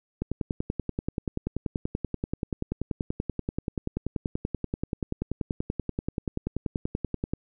click train, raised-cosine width 3 ms, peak -15 dBFS, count 75, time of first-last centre 0.22-7.335 s, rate 10.4 Hz, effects none

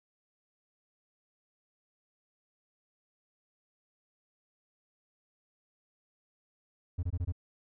triangle tone bursts, 87.31 Hz, F2, in tune, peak -27 dBFS, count 5, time 6.98-7.323 s, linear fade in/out 10 ms, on 51 ms, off 22 ms, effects none

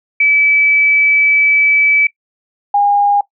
sine tone pair in turn, 2300 / 813.2 Hz, D7 / G#5, -37 / -37 cents, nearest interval octave + tritone, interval 1800 cents, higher first, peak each -8 dBFS, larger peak neither, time 0.2-2.07 / 2.74-3.21 s, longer first, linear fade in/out 5 ms, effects noise-tail reverb RT60 0.1 s tail -18 dB re dry

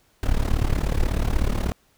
brown noise with amplitude modulation, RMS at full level -18 dBFS, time 0.23-1.72 s, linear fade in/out 0 ms, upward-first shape sine, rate 36.4 Hz, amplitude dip 85%, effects pink hiss -62 dBFS RMS until 1.97 s

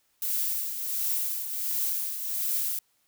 violet noise with tremolo, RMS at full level -27 dBFS, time 0.22-2.79 s, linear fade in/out 2 ms, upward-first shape triangle, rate 1.4 Hz, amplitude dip 60%, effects white hiss -70 dBFS RMS until 3.07 s

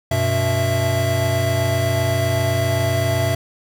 square tone cluster, 96 / 123.8 / 664 Hz, G2 / B2 / E5, -36 / +5 / +12 cents, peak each -22 dBFS, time 0.11-3.35 s, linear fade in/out 5 ms, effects none

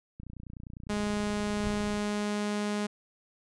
click train, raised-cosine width 5 ms, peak -30 dBFS, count 54, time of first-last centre 0.2-1.973 s, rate 29.9 Hz
sawtooth tone, 207.7 Hz, G#3, in tune, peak -25 dBFS, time 0.89-2.87 s, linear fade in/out 10 ms
brown noise with exponential decay, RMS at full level -36 dBFS, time 1.63-2.55 s, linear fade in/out 2 ms, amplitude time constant 200 ms
effects resampled to 22050 Hz

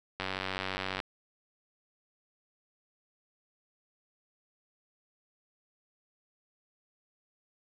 click train, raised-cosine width 0.3 ms, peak -17 dBFS, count 77, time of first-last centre 0.2-1.002 s, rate 94.8 Hz, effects none

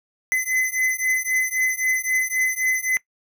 square beating tone pair, 2030 / 2033.8 Hz, B6 / C7, +47 / -50 cents, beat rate 3.8 Hz, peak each -24 / -23 dBFS, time 0.32-2.97 s, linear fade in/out 0 ms, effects noise-tail reverb RT60 0.1 s tail -20 dB re dry

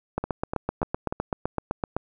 two click trains, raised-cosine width 1 ms, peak -14 / -11 dBFS, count 4 / 15, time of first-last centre 0.24-1.125 / 0.18-1.966 s, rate 3.39 / 7.84 Hz, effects none

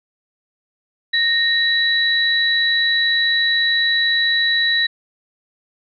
sine tone pair together, 1853 / 3929 Hz, A#6 / B7, -11 / -10 cents, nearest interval octave + minor second, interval 1301 cents, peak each -17 / -17 dBFS, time 1.13-4.87 s, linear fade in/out 10 ms, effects none

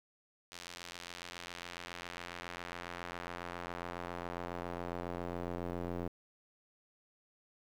square tone with band-pass filter sweep, 43.65 Hz, F1, in tune, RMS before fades -43 dBFS, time 0.52-6.08 s, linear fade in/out 0 ms, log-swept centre 4800 to 400 Hz, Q 0.79, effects 10-bit

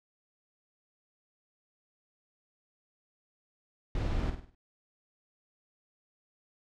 brown noise with echo, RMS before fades -31 dBFS, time 3.95-4.3 s, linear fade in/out 2 ms, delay 50 ms, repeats 5, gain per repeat -7 dB, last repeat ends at 4.55 s, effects low-pass 5000 Hz 12 dB/octave

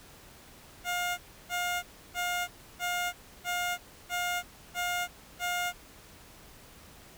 15% pulse tone bursts, 710 Hz, F5, 28 cents sharp, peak -23 dBFS, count 8, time 0.84-5.73 s, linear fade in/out 50 ms, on 340 ms, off 310 ms, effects pink hiss -53 dBFS RMS until 7.17 s

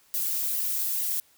violet noise with flanger, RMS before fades -28 dBFS, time 0.14-1.2 s, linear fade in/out 0 ms, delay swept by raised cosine 1 to 3.8 ms, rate 2.3 Hz, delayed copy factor +0.75, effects white hiss -61 dBFS RMS until 1.37 s

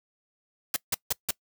white noise bursts, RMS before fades -26 dBFS, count 4, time 0.74-1.308 s, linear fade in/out 2 ms, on 22 ms, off 160 ms, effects noise-tail reverb RT60 0.1 s tail -23 dB re dry

